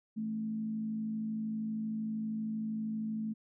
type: tone with frequency modulation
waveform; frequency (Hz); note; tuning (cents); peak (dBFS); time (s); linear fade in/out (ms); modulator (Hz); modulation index
sine; 218.6; A3; -11; -33; 0.16-3.34; 20; 52.8; 0.33
effects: none